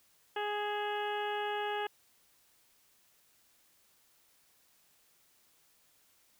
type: harmonic tone with a mistuned harmonic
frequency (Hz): 415.3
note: G#4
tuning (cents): 0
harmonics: 1 / 2 / 3 / 4 / 5 / 6 / 7 / 8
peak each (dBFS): -37 / -36 / -45 / -41 / -49 / -48 / -45 / -52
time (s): 0.36-1.87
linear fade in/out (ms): 5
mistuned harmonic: 6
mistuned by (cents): +49
effects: white hiss -68 dBFS RMS until 6.39 s